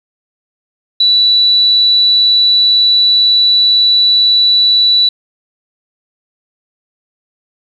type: tone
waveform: sine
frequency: 3951 Hz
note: B7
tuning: in tune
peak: -6 dBFS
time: 1-5.09 s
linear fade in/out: 5 ms
effects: 7-bit